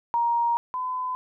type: tone pair in turn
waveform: sine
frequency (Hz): 940 / 1012.1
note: A#5 / B5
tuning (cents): +14 / +42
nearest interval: minor second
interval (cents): 128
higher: second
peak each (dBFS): -20 / -26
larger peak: first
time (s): 0.14-0.57 / 0.74-1.15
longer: first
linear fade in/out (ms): 0
effects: none